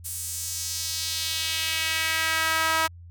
sawtooth tone with high-pass filter sweep, 321.6 Hz, E4, 43 cents flat, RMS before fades -27 dBFS, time 0.04-2.88 s, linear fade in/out 20 ms, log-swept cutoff 9400 to 1100 Hz, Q 1.6, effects added 86 Hz sine -42 dBFS peak until 3.1 s

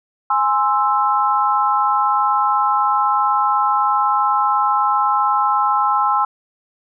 sine chord, Ab augmented, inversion none, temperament equal, 830.6 / 1046.5 / 1318.5 Hz, Ab5 / C6 / E6, 0 / 0 / 0 cents, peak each -18 dBFS, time 0.3-6.25 s, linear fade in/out 5 ms, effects none

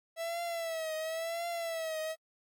45% pulse tone with vibrato, 657 Hz, E5, 6 cents flat, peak -34 dBFS, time 0.16-2.16 s, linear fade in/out 50 ms, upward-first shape triangle, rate 0.95 Hz, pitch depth 85 cents each way, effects AAC 64 kbps

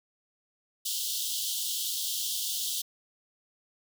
pink high-pass noise, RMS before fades -32 dBFS, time 0.85-2.82 s, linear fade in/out 10 ms, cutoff 3000 Hz, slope 96 dB/octave, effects none

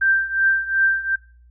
sine tone with tremolo, 1571 Hz, G6, 3 cents sharp, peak -12 dBFS, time 0.01-1.16 s, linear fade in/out 10 ms, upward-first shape triangle, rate 2.7 Hz, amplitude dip 85%, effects noise-tail reverb RT60 0.4 s tail -22 dB re dry + added 60 Hz sine -47 dBFS peak until 1.5 s

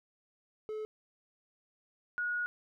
triangle / sine tone pair in turn, 431 / 1449.7 Hz, A4 / F#6, -36 / -36 cents, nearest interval octave + major sixth, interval 2100 cents, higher second, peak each -34 / -31 dBFS, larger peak second, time 0.69-0.85 / 2.18-2.46 s, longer second, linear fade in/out 0 ms, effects none

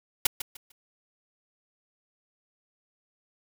white noise with echo, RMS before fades -20 dBFS, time 0.25-0.27 s, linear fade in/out 5 ms, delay 150 ms, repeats 3, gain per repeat -12 dB, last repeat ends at 0.72 s, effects none

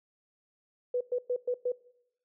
sine tone bursts, 493.9 Hz, B4, in tune, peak -26 dBFS, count 5, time 0.94-1.72 s, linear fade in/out 5 ms, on 68 ms, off 110 ms, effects noise-tail reverb RT60 0.8 s tail -21 dB re dry

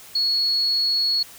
sine tone, 4354 Hz, C#8, 32 cents flat, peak -18 dBFS, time 0.15-1.23 s, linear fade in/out 5 ms, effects white hiss -44 dBFS RMS until 1.38 s

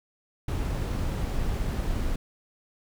brown noise, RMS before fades -28 dBFS, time 0.48-2.16 s, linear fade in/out 5 ms, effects none

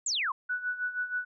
sine exponential sweep, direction down, 7902 to 987.8 Hz, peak -27 dBFS, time 0.06-0.32 s, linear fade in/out 5 ms
sine tone with tremolo, 1480 Hz, F#6, in tune, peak -27 dBFS, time 0.49-1.25 s, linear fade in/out 10 ms, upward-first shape sine, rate 6.3 Hz, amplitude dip 75%
effects none

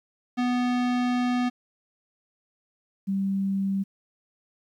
square / sine tone pair in turn, 246.9 / 194.95 Hz, B3 / G3, 0 / -9 cents, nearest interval major third, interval 409 cents, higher first, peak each -23 dBFS, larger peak neither, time 0.37-1.5 / 3.07-3.84 s, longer first, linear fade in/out 20 ms, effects low-pass 4000 Hz 12 dB/octave + 10-bit

